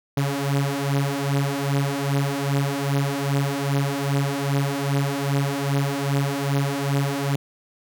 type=beating tone pair; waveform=sawtooth; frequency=138.59 / 141.09 Hz; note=C#3 / C#3; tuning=0 / +31 cents; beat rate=2.5 Hz; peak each=-20 dBFS; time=0.17-7.36 s; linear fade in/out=5 ms; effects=none